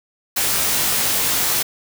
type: noise with comb filter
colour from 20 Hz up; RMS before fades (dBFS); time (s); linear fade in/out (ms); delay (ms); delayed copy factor
white; -19; 0.36-1.63; 10; 19; +0.65
effects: none